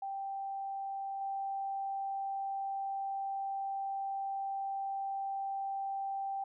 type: tone with level steps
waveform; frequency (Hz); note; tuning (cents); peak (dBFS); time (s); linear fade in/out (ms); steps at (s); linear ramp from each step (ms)
sine; 784; G5; 0; -36 / -34; 0.02-6.44; 5; 1.21; 2
effects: none